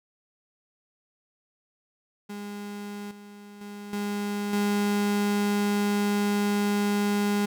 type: tone with level steps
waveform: 35% pulse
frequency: 204.7 Hz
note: G#3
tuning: 25 cents flat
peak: -33 / -42 / -36 / -26 / -21 dBFS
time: 2.29-7.46 s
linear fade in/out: 10 ms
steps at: 3.11 / 3.61 / 3.93 / 4.53 s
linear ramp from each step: 2 ms
effects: none